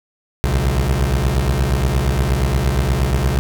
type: beating tone pair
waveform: 25% pulse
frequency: 61.74 / 70.24 Hz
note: B1 / C#2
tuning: 0 / +23 cents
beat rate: 8.5 Hz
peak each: -14 dBFS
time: 0.44-3.39 s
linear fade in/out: 0 ms
effects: none